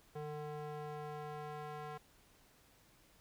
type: tone with band-pass filter sweep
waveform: square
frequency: 150 Hz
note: D3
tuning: 37 cents sharp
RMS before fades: -45 dBFS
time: 0.15-1.98 s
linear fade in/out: 10 ms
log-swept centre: 540 to 940 Hz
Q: 1.1
effects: pink hiss -67 dBFS RMS until 3.2 s